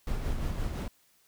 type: noise with tremolo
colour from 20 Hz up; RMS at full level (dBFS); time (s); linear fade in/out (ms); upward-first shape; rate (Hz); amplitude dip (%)
brown; -30; 0.07-0.88; 2; sine; 5.8; 40
effects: white hiss -66 dBFS RMS until 1.27 s